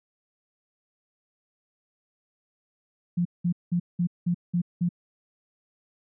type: tone bursts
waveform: sine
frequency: 174.61 Hz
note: F3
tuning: in tune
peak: -21 dBFS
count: 7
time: 3.17-4.891 s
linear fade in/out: 10 ms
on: 83 ms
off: 190 ms
effects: none